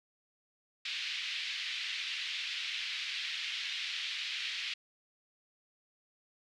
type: band-pass noise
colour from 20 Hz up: pink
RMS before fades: -38 dBFS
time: 0.85-4.74 s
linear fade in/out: 5 ms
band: 2300 to 4100 Hz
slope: 24 dB/octave
effects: none